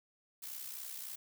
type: noise with amplitude modulation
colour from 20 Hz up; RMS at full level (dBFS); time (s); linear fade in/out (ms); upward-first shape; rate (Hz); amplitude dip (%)
blue; -42; 0.42-1.16; 10; sine; 63.5; 60
effects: none